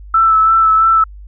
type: tone with vibrato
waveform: sine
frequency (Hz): 1318.5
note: E6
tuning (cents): 0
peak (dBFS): -7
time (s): 0.14-1.04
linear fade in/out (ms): 5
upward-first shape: sine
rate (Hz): 3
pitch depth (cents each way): 21
effects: added 50 Hz sine -31 dBFS peak until 1.27 s